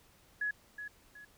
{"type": "tone with echo", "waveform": "sine", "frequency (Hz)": 1686, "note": "G#6", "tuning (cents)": 26, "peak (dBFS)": -31, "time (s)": [0.41, 0.51], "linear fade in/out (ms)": 5, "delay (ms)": 370, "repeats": 2, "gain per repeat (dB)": -9, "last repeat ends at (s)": 1.25, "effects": ["pink hiss -64 dBFS RMS until 1.37 s"]}